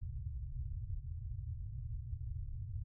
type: low-pass noise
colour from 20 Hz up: white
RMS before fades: -42 dBFS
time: 0.01-2.84 s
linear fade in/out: 20 ms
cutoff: 130 Hz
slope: 96 dB/octave
effects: none